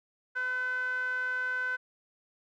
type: tone with band-pass filter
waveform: sawtooth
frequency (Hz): 506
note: B4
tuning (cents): +42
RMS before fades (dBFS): -32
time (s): 0.35-1.77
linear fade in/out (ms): 20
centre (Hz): 1500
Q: 9.8
effects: none